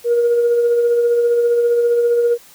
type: tone with tremolo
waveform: sine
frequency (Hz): 474.5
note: A#4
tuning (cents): +31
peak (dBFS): -9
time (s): 0.04-2.38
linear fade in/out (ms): 50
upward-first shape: sine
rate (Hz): 15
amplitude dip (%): 35
effects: tanh soft clip ceiling -8 dBFS + white hiss -45 dBFS RMS until 2.54 s